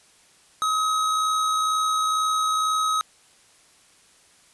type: tone with amplitude modulation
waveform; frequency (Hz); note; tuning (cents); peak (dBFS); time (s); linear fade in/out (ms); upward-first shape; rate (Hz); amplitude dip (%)
square; 1271; D#6; +36; -20; 0.62-3.01; 0; sine; 62.1; 25
effects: white hiss -56 dBFS RMS until 4.53 s + resampled to 24000 Hz